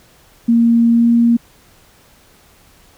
sine tone with pitch glide, 232.7 to 234.5 Hz, A#3 to A#3, -3 to +11 cents, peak -8 dBFS, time 0.48-1.37 s, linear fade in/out 10 ms, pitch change +14 cents, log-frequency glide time 0.91-1.09 s, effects pink hiss -49 dBFS RMS until 2.97 s

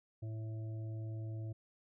harmonic tone, 110.2 Hz, A2, 3 cents sharp, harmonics 1 / 3 / 5 / 6, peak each -39 / -52 / -60 / -59 dBFS, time 0.22-1.53 s, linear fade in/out 10 ms, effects none

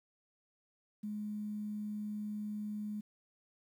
sine tone with quantisation, 210 Hz, G#3, 19 cents sharp, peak -37 dBFS, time 1.03-3.01 s, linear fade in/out 10 ms, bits 11, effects none

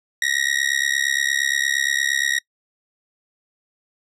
sawtooth tone with amplitude modulation, 1889 Hz, A#6, 22 cents sharp, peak -11 dBFS, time 0.22-2.39 s, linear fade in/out 2 ms, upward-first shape sine, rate 68.6 Hz, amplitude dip 100%, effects noise-tail reverb RT60 0.1 s tail -24 dB re dry + low-pass 9000 Hz 12 dB/octave

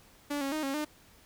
sawtooth tone with pitch steps, 289.2 / 274.3 / 309.7 / 272.8 / 301.9 Hz, D4 / C#4 / D#4 / C#4 / D4, -27 / -18 / -8 / -28 / +48 cents, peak -27 dBFS, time 0.3-0.85 s, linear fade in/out 10 ms, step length 110 ms, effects pink hiss -59 dBFS RMS until 1.25 s

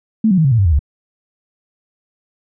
sine tone with pitch steps, 220 / 187.15 / 159.2 / 135.43 / 115.2 / 98 / 83.36 / 70.92 Hz, A3 / F#3 / D#3 / C#3 / A#2 / G2 / E2 / C#2, 0 / +20 / +40 / -40 / -20 / 0 / +20 / +40 cents, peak -9 dBFS, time 0.24-0.792 s, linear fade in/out 5 ms, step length 69 ms, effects none

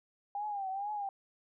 sine tone with vibrato, 800 Hz, G5, 35 cents sharp, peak -34 dBFS, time 0.35-1.09 s, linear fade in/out 2 ms, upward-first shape triangle, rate 2.2 Hz, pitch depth 110 cents each way, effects none

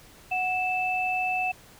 sine tone pair together, 740 / 2637 Hz, F#5 / E7, 0 / 0 cents, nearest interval octave + minor seventh, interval 2200 cents, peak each -27 dBFS, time 0.31-1.52 s, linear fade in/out 10 ms, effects pink hiss -52 dBFS RMS until 1.79 s

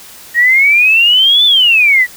sine exponential two-way sweep, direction up then down, 1863 to 3554 to 1917 Hz, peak -5 dBFS, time 0.34-2.07 s, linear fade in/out 50 ms, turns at 1.45 s, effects white hiss -35 dBFS RMS until 2.16 s

